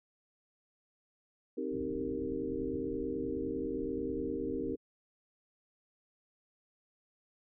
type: chord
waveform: sine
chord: C minor seventh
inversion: none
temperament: equal with one note detuned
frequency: 261.6 / 311.1 / 392 / 462.7 Hz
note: C4 / Eb4 / G4 / Bb4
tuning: 0 / 0 / 0 / -13 cents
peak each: -39 dBFS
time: 1.57-4.76 s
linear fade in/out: 10 ms
type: low-pass noise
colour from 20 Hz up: pink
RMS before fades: -47 dBFS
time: 1.7-4.77 s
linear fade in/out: 50 ms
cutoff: 370 Hz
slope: 48 dB/octave
effects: none